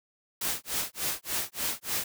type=noise with tremolo; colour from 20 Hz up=white; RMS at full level=-29 dBFS; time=0.41-2.04 s; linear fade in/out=5 ms; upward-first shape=sine; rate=3.4 Hz; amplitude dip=100%; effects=none